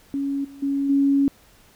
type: tone with level steps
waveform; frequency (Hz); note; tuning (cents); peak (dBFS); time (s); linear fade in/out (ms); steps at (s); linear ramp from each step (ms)
sine; 278.1; C#4; +6; -22 / -39 / -20 / -15; 0.14-1.28; 0; 0.44 / 0.62 / 0.89; 10
effects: pink hiss -54 dBFS RMS until 1.75 s